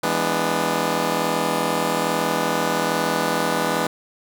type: chord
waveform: 10% pulse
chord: E dominant seventh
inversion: none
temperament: just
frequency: 164.81 / 206 / 247.2 / 296.7 Hz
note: E3 / G#3 / B3 / D4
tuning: 0 / -14 / +2 / +18 cents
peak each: -18 dBFS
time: 0.03-3.87 s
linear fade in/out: 5 ms
effects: none

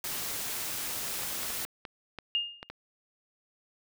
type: noise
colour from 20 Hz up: white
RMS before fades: -35 dBFS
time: 0.04-1.65 s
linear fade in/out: 2 ms
type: clicks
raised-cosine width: 0.3 ms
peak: -23 dBFS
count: 8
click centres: 1.234 / 1.432 / 1.504 / 1.65 / 1.852 / 2.187 / 2.629 / 2.7 s
type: tone with exponential decay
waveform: sine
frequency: 2829 Hz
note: F7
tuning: 22 cents sharp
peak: -23 dBFS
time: 2.35-2.69 s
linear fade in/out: 0 ms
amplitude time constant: 72 ms
effects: none

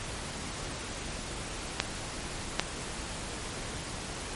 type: clicks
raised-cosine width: 0.2 ms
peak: -6 dBFS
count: 2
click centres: 1.801 / 2.596 s
effects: pink hiss -38 dBFS RMS until 4.35 s + MP3 48 kbps

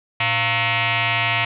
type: tone with frequency modulation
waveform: sine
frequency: 113.9 Hz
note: A#2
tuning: 40 cents flat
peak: -17 dBFS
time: 0.2-1.45 s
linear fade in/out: 5 ms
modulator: 403 Hz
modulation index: 7.2
effects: none

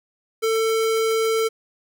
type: tone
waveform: square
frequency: 446.4 Hz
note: A4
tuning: 25 cents sharp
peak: -19 dBFS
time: 0.42-1.49 s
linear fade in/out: 20 ms
effects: none

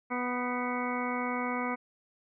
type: harmonic tone with a mistuned harmonic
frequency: 246.9 Hz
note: B3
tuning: in tune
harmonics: 1 / 2 / 3 / 4 / 5 / 6 / 8 / 9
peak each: -34 / -38 / -39 / -37 / -38 / -43 / -42 / -39 dBFS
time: 0.1-1.76 s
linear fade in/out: 20 ms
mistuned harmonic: 6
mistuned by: +27 cents
effects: none

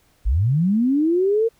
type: linear sweep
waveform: sine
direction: up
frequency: 43.65 to 465.7 Hz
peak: -15 dBFS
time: 0.25-1.49 s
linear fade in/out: 20 ms
effects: pink hiss -60 dBFS RMS until 1.59 s

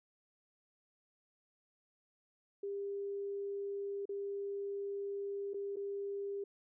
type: tone with dropouts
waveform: sine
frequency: 400 Hz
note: G4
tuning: 35 cents sharp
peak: -37 dBFS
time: 2.63-6.44 s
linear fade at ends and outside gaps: 5 ms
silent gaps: 4.055-4.091 / 5.535-5.542 / 5.76-5.767 s
effects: none

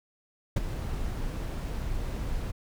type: noise with ADSR envelope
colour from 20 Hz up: brown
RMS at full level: -21 dBFS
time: 0.56-2.52 s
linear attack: 9 ms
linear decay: 20 ms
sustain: -11 dB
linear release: 20 ms
effects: none

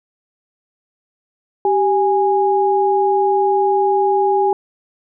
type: tone pair together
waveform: sine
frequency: 390 / 825 Hz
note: G4 / G#5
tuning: -9 / -12 cents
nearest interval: octave + minor second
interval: 1297 cents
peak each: -15 dBFS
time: 1.65-4.53 s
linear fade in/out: 2 ms
effects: none

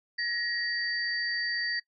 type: tone cluster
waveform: sine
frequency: 1710 / 1894 / 4628 Hz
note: A6 / A#6 / D8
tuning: -50 / +27 / -26 cents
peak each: -40 / -31 / -33 dBFS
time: 0.18-1.8 s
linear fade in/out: 10 ms
effects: noise-tail reverb RT60 0.1 s tail -20 dB re dry

